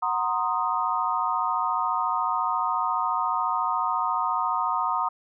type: chord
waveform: sine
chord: C half-diminished seventh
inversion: second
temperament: equal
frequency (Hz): 740 / 932.3 / 1046.5 / 1244.5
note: Gb5 / Bb5 / C6 / Eb6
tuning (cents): 0 / 0 / 0 / 0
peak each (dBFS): -31 / -27 / -29 / -27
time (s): 0.02-5.09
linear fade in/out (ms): 10
effects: none